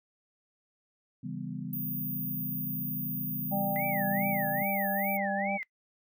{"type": "chord", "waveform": "sine", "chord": "C# half-diminished seventh", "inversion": "none", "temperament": "just", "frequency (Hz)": [138.59, 166.31, 199.57, 249.5], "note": ["C#3", "E3", "G3", "B3"], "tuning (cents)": [0, 16, 31, 18], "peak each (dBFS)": -40, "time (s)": [1.23, 4.63], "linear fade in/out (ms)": 10}
{"type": "tone", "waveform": "sine", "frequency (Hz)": 14917, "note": "A#9", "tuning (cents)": 0, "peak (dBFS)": -34, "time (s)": [1.73, 5.17], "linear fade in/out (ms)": 2}
{"type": "harmonic tone", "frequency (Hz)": 198.1, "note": "G3", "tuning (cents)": 18, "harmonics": [1, 3, 4], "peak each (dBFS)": [-34, -34, -32], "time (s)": [3.51, 5.58], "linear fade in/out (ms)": 20}
{"type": "tone with vibrato", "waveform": "sine", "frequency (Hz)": 1975.5, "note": "B6", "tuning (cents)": 0, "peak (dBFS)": -34, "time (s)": [3.76, 5.63], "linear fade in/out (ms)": 0, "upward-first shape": "sine", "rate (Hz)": 2.4, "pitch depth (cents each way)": 280}
{"effects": ["noise-tail reverb RT60 0.1 s tail -21 dB re dry"]}